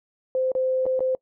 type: tone with dropouts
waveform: sine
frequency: 518 Hz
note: C5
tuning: 17 cents flat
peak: -20 dBFS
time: 0.35-1.15 s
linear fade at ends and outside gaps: 1 ms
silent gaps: 0.518-0.551 / 0.856-0.864 / 0.993-1.005 s
effects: noise-tail reverb RT60 0.1 s tail -24 dB re dry